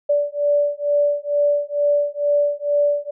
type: beating tone pair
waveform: sine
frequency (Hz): 580 / 582.2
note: D5 / D5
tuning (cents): -22 / -15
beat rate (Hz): 2.2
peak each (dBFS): -19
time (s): 0.09-3.11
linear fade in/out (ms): 10
effects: none